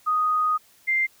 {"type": "tone pair in turn", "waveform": "sine", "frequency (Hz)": [1244.5, 2093], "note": ["D#6", "C7"], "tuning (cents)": [0, 0], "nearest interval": "major sixth", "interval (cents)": 900, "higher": "second", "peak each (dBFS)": -19, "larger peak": "neither", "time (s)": [[0.06, 0.58], [0.87, 1.07]], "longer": "first", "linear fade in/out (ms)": 20, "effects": ["white hiss -57 dBFS RMS until 1.2 s"]}